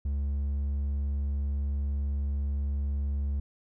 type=tone with hard clipping; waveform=sine; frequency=70.5 Hz; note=C#2; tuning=30 cents sharp; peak=-28 dBFS; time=0.05-3.4 s; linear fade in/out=5 ms; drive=3 dB; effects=none